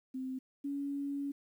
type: tone pair in turn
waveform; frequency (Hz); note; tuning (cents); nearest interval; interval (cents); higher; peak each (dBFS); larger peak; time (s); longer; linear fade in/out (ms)
sine; 260.2 / 281.5; C4 / C#4; -9 / +27; minor second; 136; second; -36 / -34; second; 0.14-0.39 / 0.64-1.32; second; 10
effects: 11-bit